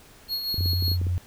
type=tone with tremolo; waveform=square; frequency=4311 Hz; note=C#8; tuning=49 cents flat; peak=-25 dBFS; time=0.28-0.98 s; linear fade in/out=50 ms; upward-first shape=sine; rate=5.4 Hz; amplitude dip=50%
type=clicks; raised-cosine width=3 ms; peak=-22 dBFS; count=9; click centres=0.543 / 0.608 / 0.659 / 0.733 / 0.825 / 0.881 / 0.917 / 1.015 / 1.068 s
type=tone; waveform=sine; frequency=89.3 Hz; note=F2; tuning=39 cents sharp; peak=-22 dBFS; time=0.58-1.18 s; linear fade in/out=0 ms
effects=pink hiss -51 dBFS RMS until 1.26 s